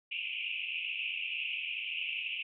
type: band-pass noise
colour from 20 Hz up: white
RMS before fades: -37 dBFS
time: 0.11-2.43 s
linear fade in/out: 10 ms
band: 2400 to 2900 Hz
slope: 96 dB/octave
effects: none